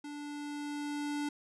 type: tone with level ramp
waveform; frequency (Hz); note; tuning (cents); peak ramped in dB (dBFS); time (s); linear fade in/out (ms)
square; 292.1; D4; -9; -42 to -33; 0.04-1.29; 5
effects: resampled to 24000 Hz